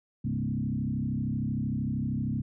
sine tone with frequency modulation, 176 Hz, F3, 14 cents sharp, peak -27 dBFS, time 0.24-2.42 s, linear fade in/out 10 ms, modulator 33 Hz, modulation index 2.5, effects none

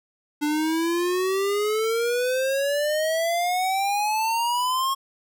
square exponential sweep, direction up, 293.7 to 1090 Hz, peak -22 dBFS, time 0.41-4.95 s, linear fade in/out 20 ms, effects none

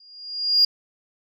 sine tone with exponential growth, 4833 Hz, D8, 49 cents sharp, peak -10 dBFS, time 0-0.65 s, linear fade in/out 5 ms, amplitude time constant 140 ms, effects tanh soft clip ceiling -7 dBFS

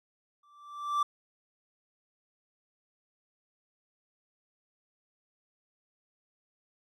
triangle tone with exponential growth, 1170 Hz, D6, 7 cents flat, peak -21 dBFS, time 0.43-1.03 s, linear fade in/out 5 ms, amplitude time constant 130 ms, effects none

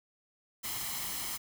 white noise with comb filter, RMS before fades -37 dBFS, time 0.63-1.38 s, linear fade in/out 20 ms, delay 0.97 ms, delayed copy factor +0.55, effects none

